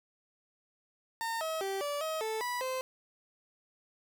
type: tone with pitch steps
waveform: 30% pulse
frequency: 912 / 640 / 389.2 / 579 / 634 / 439.6 / 982 / 518 Hz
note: A#5 / D#5 / G4 / D5 / D#5 / A4 / B5 / C5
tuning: -38 / +49 / -12 / -25 / +32 / -2 / -10 / -17 cents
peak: -30 dBFS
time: 1.21-2.81 s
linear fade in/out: 0 ms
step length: 200 ms
effects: none